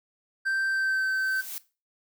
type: tone with pitch glide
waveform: triangle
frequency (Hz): 1565 to 1542.6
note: G6 to G6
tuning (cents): -3 to -28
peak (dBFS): -22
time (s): 0.45-1.42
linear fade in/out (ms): 20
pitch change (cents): -25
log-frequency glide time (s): 0.68-1.04
type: noise with exponential growth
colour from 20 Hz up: blue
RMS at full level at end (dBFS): -34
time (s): 0.7-1.58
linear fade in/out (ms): 0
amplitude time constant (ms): 190
effects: noise-tail reverb RT60 0.3 s tail -18 dB re dry